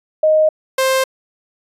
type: tone pair in turn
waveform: sine / sawtooth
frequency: 622.3 / 526.6 Hz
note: D#5 / C5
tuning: 0 / +11 cents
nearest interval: minor third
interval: 289 cents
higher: first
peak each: -9 dBFS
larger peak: neither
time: 0.23-0.49 / 0.78-1.04 s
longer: neither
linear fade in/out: 5 ms
effects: resampled to 32000 Hz